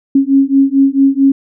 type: beating tone pair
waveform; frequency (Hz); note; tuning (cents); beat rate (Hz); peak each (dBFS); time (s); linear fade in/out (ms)
sine; 271 / 275.5; C#4 / C#4; -39 / -11; 4.5; -10; 0.15-1.32; 5
effects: none